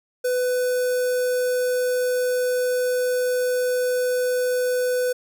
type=tone with notch filter; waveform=square; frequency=499.6 Hz; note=B4; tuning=20 cents sharp; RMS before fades=-22 dBFS; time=0.24-5.13 s; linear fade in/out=10 ms; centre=2900 Hz; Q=0.71; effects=none